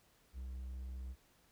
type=tone; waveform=triangle; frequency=63.9 Hz; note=C2; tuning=40 cents flat; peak=-40 dBFS; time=0.33-1.16 s; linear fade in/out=50 ms; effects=pink hiss -70 dBFS RMS until 1.51 s